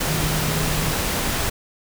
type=tone in noise; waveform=sine; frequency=155.56 Hz; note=D#3; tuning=in tune; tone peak=-24 dBFS; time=0.08-0.92 s; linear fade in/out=10 ms; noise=pink; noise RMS=-23 dBFS; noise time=0-1.5 s; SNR=-4 dB; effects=none